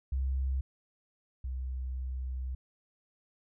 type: tone pair in turn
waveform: sine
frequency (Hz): 66.1 / 64.14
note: C2 / C2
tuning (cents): +18 / -34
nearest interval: minor second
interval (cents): 52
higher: first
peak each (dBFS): -28 / -33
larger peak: first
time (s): 0.12-0.61 / 1.44-2.55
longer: second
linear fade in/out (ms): 5
effects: none